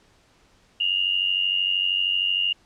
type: tone pair together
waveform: sine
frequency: 2792 / 2885 Hz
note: F7 / F#7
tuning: -1 / -44 cents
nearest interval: minor second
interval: 57 cents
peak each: -23 dBFS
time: 0.8-2.53 s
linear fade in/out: 5 ms
effects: pink hiss -59 dBFS RMS until 2.65 s + low-pass 7000 Hz 12 dB/octave